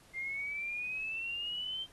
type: exponential sweep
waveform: sine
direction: up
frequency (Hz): 2093 to 3152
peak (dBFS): -35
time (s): 0.13-1.87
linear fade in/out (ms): 50
effects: pink hiss -61 dBFS RMS until 1.92 s + AAC 32 kbps